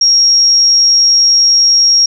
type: tone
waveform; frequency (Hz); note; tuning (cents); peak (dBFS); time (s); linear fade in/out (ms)
sine; 5590; F8; +1; -5; 0.01-2.06; 5
effects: none